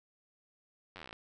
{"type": "slowing click train", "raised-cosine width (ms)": 0.3, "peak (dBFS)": -30, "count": 13, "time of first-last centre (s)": [0.96, 1.129], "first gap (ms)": 10, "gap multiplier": 1.06, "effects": []}